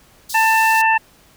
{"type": "high-pass noise", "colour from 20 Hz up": "pink", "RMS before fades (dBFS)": -29, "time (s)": [0.29, 0.82], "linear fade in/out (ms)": 10, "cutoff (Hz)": 3800, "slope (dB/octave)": 48}
{"type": "harmonic tone", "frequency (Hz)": 890, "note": "A5", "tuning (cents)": 20, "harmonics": [1, 2, 3], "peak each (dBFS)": [-14, -17, -19], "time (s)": [0.34, 0.98], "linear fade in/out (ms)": 10}
{"effects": ["pink hiss -51 dBFS RMS until 1.36 s"]}